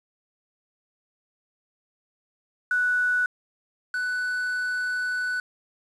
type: tone pair in turn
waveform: sine / triangle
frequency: 1480 / 1490.3 Hz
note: F#6 / F#6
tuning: 0 / +12 cents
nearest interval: unison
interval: 12 cents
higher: second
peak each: -20 / -23 dBFS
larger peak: first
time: 2.71-3.26 / 3.94-5.4 s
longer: second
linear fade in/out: 2 ms
effects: resampled to 22050 Hz + 8-bit